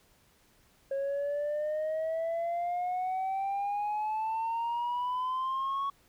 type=exponential sweep; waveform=sine; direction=up; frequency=544 to 1116 Hz; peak=-27 dBFS; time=0.91-5.9 s; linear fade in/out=5 ms; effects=tanh soft clip ceiling -28 dBFS + pink hiss -65 dBFS RMS until 6.08 s